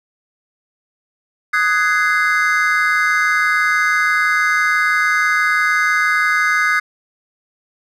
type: chord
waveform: triangle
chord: Ab dominant seventh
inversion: second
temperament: just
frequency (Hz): 1245.9 / 1495.1 / 1661.2 / 2077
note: Eb6 / Gb6 / Ab6 / C7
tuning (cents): +2 / +18 / 0 / -13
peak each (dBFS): -17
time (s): 1.53-6.8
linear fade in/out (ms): 10
effects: none